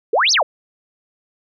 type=exponential two-way sweep; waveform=sine; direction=up then down; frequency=392 to 6430 to 495.2 Hz; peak=-12 dBFS; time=0.13-0.43 s; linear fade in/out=5 ms; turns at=0.32 s; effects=none